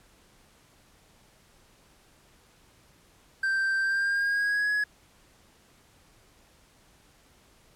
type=tone with pitch glide; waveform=triangle; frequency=1568 to 1680.5 Hz; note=G6 to G#6; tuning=0 to +20 cents; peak=-22 dBFS; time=3.43-4.84 s; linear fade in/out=5 ms; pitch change=+120 cents; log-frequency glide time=3.81-4.72 s; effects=pink hiss -60 dBFS RMS until 7.75 s + low-pass 12000 Hz 12 dB/octave